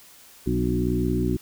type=harmonic tone with a mistuned harmonic; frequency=61 Hz; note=B1; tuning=21 cents flat; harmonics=1 / 2 / 3 / 4 / 5 / 6; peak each=-28 / -28 / -28 / -28 / -28 / -28 dBFS; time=0.46-1.37 s; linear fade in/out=10 ms; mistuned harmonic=4; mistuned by=+34 cents; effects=white hiss -50 dBFS RMS until 1.41 s